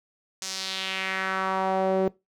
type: tone with band-pass filter sweep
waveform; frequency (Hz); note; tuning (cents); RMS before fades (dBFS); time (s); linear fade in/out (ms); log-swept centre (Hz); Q
sawtooth; 190; F#3; +46; -27; 0.42-2.08; 0; 6300 to 430; 2.2
effects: noise-tail reverb RT60 0.2 s tail -20 dB re dry